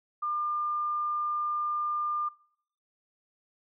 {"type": "tone", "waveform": "sine", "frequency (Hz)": 1200, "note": "D6", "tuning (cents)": 37, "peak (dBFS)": -28, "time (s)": [0.22, 2.29], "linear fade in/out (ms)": 10, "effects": ["noise-tail reverb RT60 0.6 s tail -22 dB re dry"]}